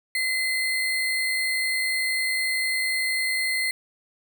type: tone with sample-and-hold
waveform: sine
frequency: 2051 Hz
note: C7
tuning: 35 cents flat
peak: -22 dBFS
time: 0.15-3.71 s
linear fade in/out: 2 ms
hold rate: 6300 Hz
effects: none